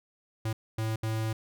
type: tone bursts at uneven times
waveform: square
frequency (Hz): 110.7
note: A2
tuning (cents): +11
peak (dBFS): -29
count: 3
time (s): 0.45-0.53 / 0.78-0.96 / 1.03-1.33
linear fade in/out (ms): 5
effects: none